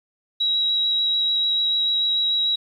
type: tone with vibrato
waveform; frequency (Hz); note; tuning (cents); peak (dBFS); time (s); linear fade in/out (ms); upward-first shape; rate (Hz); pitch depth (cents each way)
sine; 3862; B7; -39; -18; 0.4-2.56; 10; square; 6.8; 8
effects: 9-bit